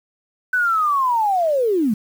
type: linear sweep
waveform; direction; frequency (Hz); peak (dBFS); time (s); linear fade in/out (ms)
sine; down; 1520 to 196; -15; 0.53-1.94; 5
effects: 7-bit